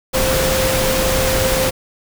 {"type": "tone in noise", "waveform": "sine", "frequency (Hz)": 523, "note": "C5", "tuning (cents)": -1, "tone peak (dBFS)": -18, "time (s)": [0.13, 1.71], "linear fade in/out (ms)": 20, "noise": "pink", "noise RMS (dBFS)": -18, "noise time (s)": [0.13, 1.71], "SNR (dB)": -3, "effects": []}